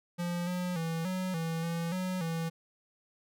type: tone with pitch steps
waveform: square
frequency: 174.2 / 179.8 / 164.1 / 185.3 / 164 / 167.6 / 184.6 / 164.6 Hz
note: F3 / F#3 / E3 / F#3 / E3 / E3 / F#3 / E3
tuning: -4 / -49 / -8 / +3 / -9 / +29 / -4 / -2 cents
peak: -32 dBFS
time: 0.18-2.5 s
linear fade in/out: 20 ms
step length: 290 ms
effects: none